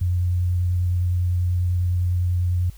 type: tone with vibrato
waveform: sine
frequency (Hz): 89.1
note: F2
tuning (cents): +35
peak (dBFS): -18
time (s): 0.01-2.7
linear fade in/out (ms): 5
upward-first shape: sine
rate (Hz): 10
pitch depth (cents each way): 16
effects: added 50 Hz sine -41 dBFS peak until 2.77 s + white hiss -54 dBFS RMS until 2.77 s